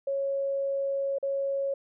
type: tone with dropouts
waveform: sine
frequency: 551 Hz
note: C#5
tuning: 11 cents flat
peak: -26 dBFS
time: 0.07-1.74 s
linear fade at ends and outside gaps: 5 ms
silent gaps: 1.185-1.227 s
effects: none